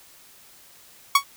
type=tone with exponential decay; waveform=sawtooth; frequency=1117 Hz; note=C#6; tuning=13 cents sharp; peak=-6 dBFS; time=1.15-1.24 s; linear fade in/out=5 ms; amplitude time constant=19 ms; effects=white hiss -51 dBFS RMS until 1.36 s